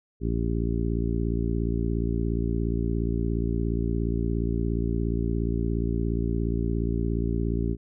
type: harmonic tone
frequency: 57.1 Hz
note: A#1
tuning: 35 cents flat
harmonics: 1 / 2 / 3 / 4 / 5 / 6 / 7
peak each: -27 / -30 / -32 / -33 / -34 / -35 / -35 dBFS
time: 0.2-7.77 s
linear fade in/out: 50 ms
effects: none